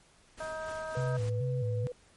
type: noise with tremolo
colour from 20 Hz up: pink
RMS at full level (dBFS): -47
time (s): 0.37-1.3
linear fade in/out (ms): 10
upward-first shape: triangle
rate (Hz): 3.6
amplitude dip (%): 50
type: harmonic tone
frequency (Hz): 316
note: D#4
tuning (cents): +27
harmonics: 2 / 3 / 4 / 5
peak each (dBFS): -37 / -44 / -44 / -43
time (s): 0.4-1.17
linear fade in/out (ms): 5
type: tone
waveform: sine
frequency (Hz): 493.9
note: B4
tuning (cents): 0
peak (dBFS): -36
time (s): 0.95-1.92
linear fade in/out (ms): 2
type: tone with vibrato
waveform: sine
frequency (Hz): 120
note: B2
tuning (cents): -49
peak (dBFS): -29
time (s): 0.97-1.87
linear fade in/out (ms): 0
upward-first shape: square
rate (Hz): 2.3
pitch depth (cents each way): 150
effects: pink hiss -62 dBFS RMS until 2.16 s + MP3 48 kbps